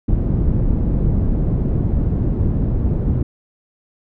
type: low-pass noise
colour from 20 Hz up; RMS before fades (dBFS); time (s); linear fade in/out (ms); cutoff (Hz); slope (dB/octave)
pink; -17; 0.08-3.23; 5; 230; 12
effects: none